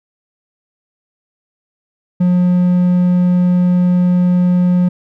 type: tone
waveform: triangle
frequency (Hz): 179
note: F3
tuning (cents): +43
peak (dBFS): -7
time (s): 2.2-4.89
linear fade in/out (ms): 10
effects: none